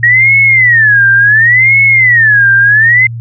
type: tone with vibrato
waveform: sine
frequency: 1864.7 Hz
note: A#6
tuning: in tune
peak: -3 dBFS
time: 0.03-3.07 s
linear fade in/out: 5 ms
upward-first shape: sine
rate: 0.7 Hz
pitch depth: 280 cents each way
effects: added 116 Hz sine -18 dBFS peak until 3.2 s